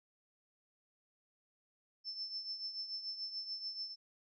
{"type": "tone with tremolo", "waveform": "sine", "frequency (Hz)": 5300, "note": "E8", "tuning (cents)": 9, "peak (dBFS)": -37, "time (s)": [2.04, 3.96], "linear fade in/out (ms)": 50, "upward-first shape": "triangle", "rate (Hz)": 6.9, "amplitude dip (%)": 70, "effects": []}